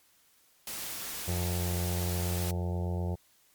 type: noise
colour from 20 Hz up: white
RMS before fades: -38 dBFS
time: 0.67-2.51 s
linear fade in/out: 2 ms
type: harmonic tone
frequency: 88.2 Hz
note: F2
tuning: 18 cents sharp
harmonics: 1 / 2 / 4 / 5 / 6 / 7 / 8 / 9 / 10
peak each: -30 / -36 / -42 / -44 / -46 / -47 / -48 / -49 / -50 dBFS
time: 1.27-3.16 s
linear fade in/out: 20 ms
effects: white hiss -65 dBFS RMS until 3.54 s + MP3 96 kbps